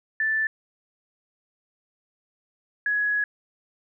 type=tone pair in turn; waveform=sine; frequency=1760 / 1677.1 Hz; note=A6 / G#6; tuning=0 / +16 cents; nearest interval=minor second; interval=84 cents; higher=first; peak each=-21 dBFS; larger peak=neither; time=0.2-0.47 / 2.86-3.24 s; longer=second; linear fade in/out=2 ms; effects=none